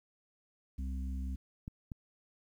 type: harmonic tone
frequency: 65.41 Hz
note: C2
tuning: in tune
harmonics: 1 / 3 / 4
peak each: -35 / -46 / -48 dBFS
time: 0.78-1.36 s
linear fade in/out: 10 ms
type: clicks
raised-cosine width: 5 ms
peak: -29 dBFS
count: 2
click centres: 1.679 / 1.918 s
effects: 11-bit